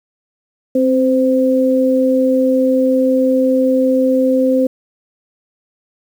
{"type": "tone pair together", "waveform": "sine", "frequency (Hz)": [262.4, 517], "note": ["C4", "C5"], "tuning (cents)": [5, -21], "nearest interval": "octave", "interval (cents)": 1174, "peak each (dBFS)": -13, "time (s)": [0.75, 4.67], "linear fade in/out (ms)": 5, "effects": ["7-bit"]}